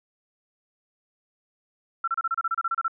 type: tone bursts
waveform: sine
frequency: 1348 Hz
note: E6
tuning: 38 cents sharp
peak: -22 dBFS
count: 13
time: 2.04-2.881 s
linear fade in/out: 5 ms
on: 37 ms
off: 30 ms
effects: none